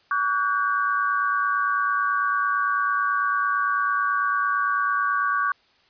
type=tone cluster; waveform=sine; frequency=1137 / 1474 / 1583 Hz; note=C#6 / F#6 / G6; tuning=+44 / -7 / +17 cents; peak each=-22 / -26 / -28 dBFS; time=0.11-5.52 s; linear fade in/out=2 ms; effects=white hiss -60 dBFS RMS until 5.89 s + resampled to 11025 Hz